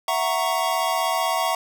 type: chord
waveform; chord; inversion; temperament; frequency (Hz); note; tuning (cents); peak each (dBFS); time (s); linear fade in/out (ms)
square; F# dominant seventh; third; equal with one note detuned; 664.2 / 740 / 932.3 / 1108.7; E5 / F#5 / A#5 / C#6; +13 / 0 / 0 / 0; -27; 0.08-1.55; 2
effects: none